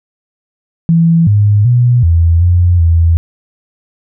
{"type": "tone with pitch steps", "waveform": "sine", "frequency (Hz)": [166.3, 103.5, 122.1, 83.7, 88.1, 83.3], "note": ["E3", "G#2", "B2", "E2", "F2", "E2"], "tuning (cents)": [16, -5, -19, 27, 16, 19], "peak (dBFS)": -5, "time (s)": [0.89, 3.17], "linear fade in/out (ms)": 0, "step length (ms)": 380, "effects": []}